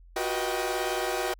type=tone cluster; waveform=sawtooth; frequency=358.2 / 376.5 / 485.7 / 626 / 783 Hz; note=F4 / F#4 / B4 / D#5 / G5; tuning=+44 / +30 / -29 / +10 / -2 cents; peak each=-30 dBFS; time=0.16-1.34 s; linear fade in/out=5 ms; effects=added 43 Hz sine -49 dBFS peak until 1.39 s